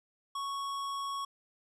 triangle tone with hard clipping, 1108.7 Hz, C#6, in tune, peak -36 dBFS, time 0.35-1.25 s, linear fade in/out 5 ms, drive 18 dB, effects none

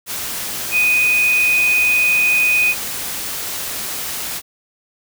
sine tone in noise, 2489 Hz, D#7, in tune, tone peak -12 dBFS, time 0.71-2.75 s, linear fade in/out 50 ms, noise white, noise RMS -25 dBFS, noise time 0.06-4.42 s, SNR +10 dB, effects none

